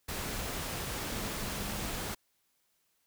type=tone in noise; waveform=sine; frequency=202.2 Hz; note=G#3; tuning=46 cents flat; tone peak=-45 dBFS; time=1.13-1.9 s; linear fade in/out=10 ms; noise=pink; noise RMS=-37 dBFS; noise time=0.08-2.15 s; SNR=-11 dB; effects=white hiss -75 dBFS RMS until 3.06 s